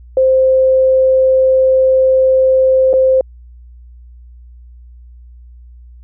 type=tone with dropouts; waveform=sine; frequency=523 Hz; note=C5; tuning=1 cent flat; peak=-7 dBFS; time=0.17-3.21 s; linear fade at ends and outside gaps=2 ms; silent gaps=2.931-2.937 s; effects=added 60 Hz sine -35 dBFS peak until 6.03 s